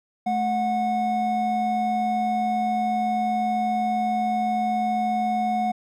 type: tone pair together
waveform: triangle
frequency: 216.8 / 731 Hz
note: A3 / F#5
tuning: -25 / -21 cents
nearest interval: octave + major sixth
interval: 2104 cents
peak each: -25 / -20 dBFS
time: 0.26-5.72 s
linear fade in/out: 10 ms
effects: none